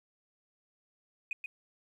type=tone with echo; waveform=sine; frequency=2495 Hz; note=D#7; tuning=4 cents sharp; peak=-31 dBFS; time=1.31-1.33 s; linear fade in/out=2 ms; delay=130 ms; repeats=1; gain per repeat=-5 dB; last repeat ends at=1.46 s; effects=tanh soft clip ceiling -28 dBFS + 11-bit